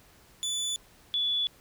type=tone pair in turn; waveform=25% pulse / sine; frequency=3475 / 3435 Hz; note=A7 / A7; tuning=-22 / -42 cents; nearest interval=unison; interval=20 cents; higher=first; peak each=-25 dBFS; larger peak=neither; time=0.43-0.76 / 1.14-1.47 s; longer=neither; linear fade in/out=0 ms; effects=pink hiss -58 dBFS RMS until 1.6 s